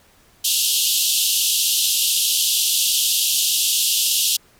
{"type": "band-pass noise", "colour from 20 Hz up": "pink", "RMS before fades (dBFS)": -19, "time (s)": [0.44, 4.37], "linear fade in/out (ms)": 10, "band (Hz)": [2800, 15000], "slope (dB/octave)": 96, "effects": ["pink hiss -54 dBFS RMS until 4.59 s"]}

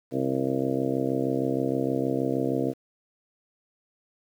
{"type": "harmonic tone with a mistuned harmonic", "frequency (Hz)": 66.4, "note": "C2", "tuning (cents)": 26, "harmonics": [2, 3, 4, 5, 6, 7, 8, 9, 10], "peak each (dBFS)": [-33, -38, -28, -30, -36, -30, -36, -37, -37], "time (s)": [0.11, 2.74], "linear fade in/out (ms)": 50, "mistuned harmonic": 10, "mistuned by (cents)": 21, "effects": ["9-bit"]}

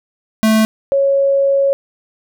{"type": "tone pair in turn", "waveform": ["square", "sine"], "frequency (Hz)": [219.1, 552.1], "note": ["A3", "C#5"], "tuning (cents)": [-7, -7], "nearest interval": "octave + major third", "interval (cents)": 1600, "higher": "second", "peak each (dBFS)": [-10, -10], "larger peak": "neither", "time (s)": [[0.43, 0.65], [0.92, 1.73]], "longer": "second", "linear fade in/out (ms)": 0, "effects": []}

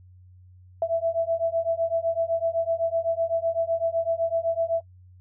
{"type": "beating tone pair", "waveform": "sine", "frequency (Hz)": [659.3, 667.2], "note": ["E5", "E5"], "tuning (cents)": [0, 21], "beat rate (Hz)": 7.9, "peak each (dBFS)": -25, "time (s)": [0.82, 4.81], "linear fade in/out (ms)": 2, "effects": ["noise-tail reverb RT60 0.1 s tail -25 dB re dry", "added 91 Hz sine -48 dBFS peak until 5.2 s"]}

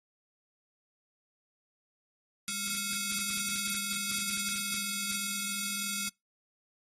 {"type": "ring-modulated tone", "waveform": "5% pulse", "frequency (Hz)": 1190, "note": "D6", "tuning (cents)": 22, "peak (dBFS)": -17, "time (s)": [2.48, 6.08], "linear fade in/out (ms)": 0, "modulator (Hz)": 989, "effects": ["noise-tail reverb RT60 0.2 s tail -26 dB re dry", "AAC 32 kbps"]}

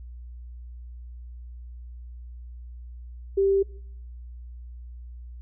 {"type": "tone", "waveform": "sine", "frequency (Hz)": 392, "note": "G4", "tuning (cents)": 0, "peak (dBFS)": -18, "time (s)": [3.37, 3.63], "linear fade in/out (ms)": 10, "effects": ["noise-tail reverb RT60 0.7 s tail -24 dB re dry", "added 60 Hz sine -38 dBFS peak until 5.41 s"]}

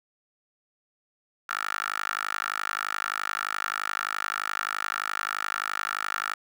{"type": "tone with high-pass filter", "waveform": "10% pulse", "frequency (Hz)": 51.6, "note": "G#1", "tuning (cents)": -10, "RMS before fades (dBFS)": -31, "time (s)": [1.49, 6.34], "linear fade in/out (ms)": 5, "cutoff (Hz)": 1400, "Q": 5.4, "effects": []}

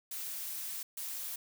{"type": "noise bursts at uneven times", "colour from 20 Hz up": "blue", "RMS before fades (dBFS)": -40, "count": 2, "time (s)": [[0.11, 0.83], [0.97, 1.36]], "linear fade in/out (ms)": 5, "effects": []}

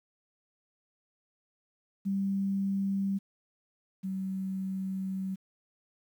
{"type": "tone pair in turn", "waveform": "sine", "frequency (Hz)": [196, 190.42], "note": ["G3", "G3"], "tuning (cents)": [0, -50], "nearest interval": "minor second", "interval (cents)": 50, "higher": "first", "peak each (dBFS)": [-27, -31], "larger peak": "first", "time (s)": [[2.05, 3.19], [4.03, 5.36]], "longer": "second", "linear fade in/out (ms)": 20, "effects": ["10-bit"]}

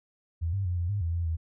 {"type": "tone with pitch steps", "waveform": "sine", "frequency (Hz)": [83.3, 98.2, 88.8, 86.5, 102.1, 83.6, 85.4, 81.4], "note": ["E2", "G2", "F2", "F2", "G#2", "E2", "F2", "E2"], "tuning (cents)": [19, 4, 29, -16, -29, 25, -38, -21], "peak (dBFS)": -26, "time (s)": [0.41, 1.37], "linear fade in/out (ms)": 20, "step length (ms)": 120, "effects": []}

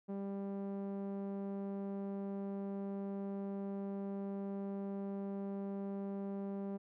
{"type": "tone with low-pass filter", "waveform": "sawtooth", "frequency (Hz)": 197.7, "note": "G3", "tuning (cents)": 15, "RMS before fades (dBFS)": -41, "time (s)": [0.08, 6.78], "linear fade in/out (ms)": 20, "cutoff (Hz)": 620, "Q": 0.84, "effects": []}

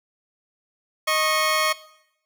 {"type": "tone pair together", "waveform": "15% pulse", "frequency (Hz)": [622.3, 1094.4], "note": ["D#5", "C#6"], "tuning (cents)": [0, -23], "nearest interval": "minor seventh", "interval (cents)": 977, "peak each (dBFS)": -16, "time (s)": [1.07, 1.73], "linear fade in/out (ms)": 10, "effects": ["noise-tail reverb RT60 0.8 s tail -18 dB re dry"]}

